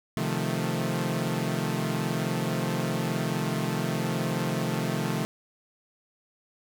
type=chord; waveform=sawtooth; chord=F dominant seventh; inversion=second; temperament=equal with one note detuned; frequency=130.81 / 155.56 / 174.61 / 219 Hz; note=C3 / Eb3 / F3 / A3; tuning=0 / 0 / 0 / -8 cents; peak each=-28 dBFS; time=0.17-5.25 s; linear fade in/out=0 ms; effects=none